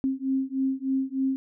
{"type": "beating tone pair", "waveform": "sine", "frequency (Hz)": [264.8, 268.1], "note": ["C4", "C4"], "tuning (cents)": [21, 42], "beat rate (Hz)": 3.3, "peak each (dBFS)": -27, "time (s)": [0.04, 1.36], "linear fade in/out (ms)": 0, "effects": []}